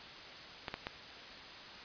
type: clicks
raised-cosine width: 0.3 ms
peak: -21 dBFS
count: 3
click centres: 0.682 / 0.741 / 0.869 s
effects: white hiss -49 dBFS RMS until 1.84 s + resampled to 11025 Hz